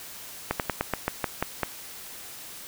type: slowing click train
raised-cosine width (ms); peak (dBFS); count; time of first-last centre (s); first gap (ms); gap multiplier
0.5; -9; 9; 0.51-1.633; 88; 1.13
effects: white hiss -42 dBFS RMS until 2.67 s